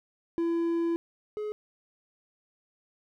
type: tone pair in turn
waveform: triangle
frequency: 336.1 / 422.9 Hz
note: E4 / G#4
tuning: +34 / +31 cents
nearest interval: major third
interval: 397 cents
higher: second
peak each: -23 / -29 dBFS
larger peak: first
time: 0.38-0.96 / 1.37-1.52 s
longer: first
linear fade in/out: 0 ms
effects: none